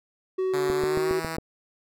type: tone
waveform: triangle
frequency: 375.5 Hz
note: F#4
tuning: 26 cents sharp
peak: -21 dBFS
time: 0.38-1.2 s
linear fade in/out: 10 ms
type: tone with pitch glide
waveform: 5% pulse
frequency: 143.7 to 162.23 Hz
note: D3 to E3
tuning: -37 to -27 cents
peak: -19 dBFS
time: 0.53-1.37 s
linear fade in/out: 10 ms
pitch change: +210 cents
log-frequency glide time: 0.73-1.14 s
type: click train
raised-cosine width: 2 ms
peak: -16 dBFS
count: 6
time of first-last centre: 0.7-1.384 s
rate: 7.31 Hz
effects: none